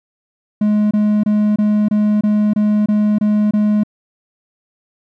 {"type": "tone bursts", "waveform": "triangle", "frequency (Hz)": 210.3, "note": "G#3", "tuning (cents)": 22, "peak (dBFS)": -9, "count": 10, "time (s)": [0.61, 3.835], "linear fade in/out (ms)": 5, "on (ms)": 300, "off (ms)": 25, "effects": []}